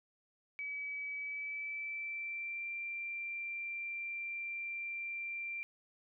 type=tone with pitch glide; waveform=sine; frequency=2285 to 2363 Hz; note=D7 to D7; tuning=-48 to +10 cents; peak=-38 dBFS; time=0.59-5.63 s; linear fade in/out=0 ms; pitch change=+58 cents; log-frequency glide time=1.18-2.68 s; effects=none